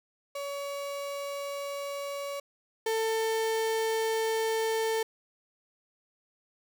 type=tone pair in turn; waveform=35% pulse; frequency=564 / 445.7 Hz; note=C#5 / A4; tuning=+30 / +22 cents; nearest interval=major third; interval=408 cents; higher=first; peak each=-32 / -25 dBFS; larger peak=second; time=0.35-2.4 / 2.86-5.03 s; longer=second; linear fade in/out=5 ms; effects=none